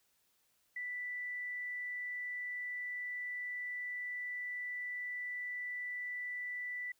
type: tone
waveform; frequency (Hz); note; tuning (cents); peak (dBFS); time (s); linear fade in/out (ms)
sine; 1975.5; B6; 0; -38; 0.76-6.92; 5
effects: white hiss -75 dBFS RMS until 6.99 s